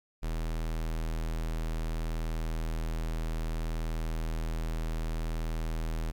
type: tone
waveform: square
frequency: 40.31 Hz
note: E1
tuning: 38 cents flat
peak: -31 dBFS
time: 0.22-6.12 s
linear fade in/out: 20 ms
effects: 12-bit